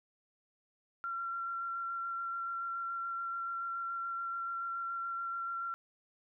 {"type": "tone with vibrato", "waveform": "sine", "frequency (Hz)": 1367, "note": "F6", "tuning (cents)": -37, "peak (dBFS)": -35, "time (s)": [1.04, 5.74], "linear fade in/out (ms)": 0, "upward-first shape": "square", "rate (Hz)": 7, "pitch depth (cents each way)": 10, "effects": []}